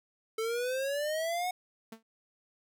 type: exponential sweep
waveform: square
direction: up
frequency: 438.4 to 740 Hz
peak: -31 dBFS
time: 0.38-1.51 s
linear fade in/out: 5 ms
type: tone with exponential decay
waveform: sawtooth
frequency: 224.2 Hz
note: A3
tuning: 33 cents sharp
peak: -36 dBFS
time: 1.92-2.03 s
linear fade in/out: 5 ms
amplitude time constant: 23 ms
effects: none